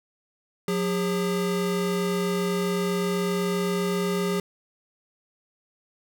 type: tone pair together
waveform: square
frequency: 180.4 / 405 Hz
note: F#3 / G#4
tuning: -44 / -43 cents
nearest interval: octave + major second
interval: 1401 cents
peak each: -27 dBFS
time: 0.68-4.4 s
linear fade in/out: 2 ms
effects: none